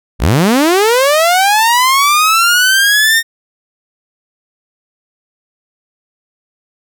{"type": "linear sweep", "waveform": "sawtooth", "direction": "up", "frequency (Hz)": [39.05, 1847], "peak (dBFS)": -4, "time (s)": [0.19, 3.23], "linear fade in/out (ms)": 50, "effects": []}